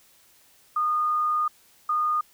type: tone pair in turn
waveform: sine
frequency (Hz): 1225 / 1225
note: D#6 / D#6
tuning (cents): -27 / -27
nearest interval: unison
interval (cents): 0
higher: neither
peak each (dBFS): -21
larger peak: neither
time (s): 0.76-1.48 / 1.89-2.21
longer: first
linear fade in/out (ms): 5
effects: white hiss -58 dBFS RMS until 2.33 s